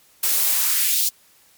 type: noise with high-pass filter sweep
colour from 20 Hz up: blue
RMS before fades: -19 dBFS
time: 0.23-1.09 s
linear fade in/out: 5 ms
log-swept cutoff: 240 to 4700 Hz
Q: 1.5
effects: white hiss -55 dBFS RMS until 1.57 s + MP3 96 kbps